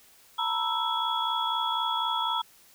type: tone cluster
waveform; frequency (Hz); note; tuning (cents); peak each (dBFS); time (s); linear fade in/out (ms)
sine; 905 / 969 / 1321 / 3356; A5 / B5 / E6 / G#7; +48 / -33 / +3 / +17; -31; 0.38-2.42; 10
effects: white hiss -57 dBFS RMS until 2.74 s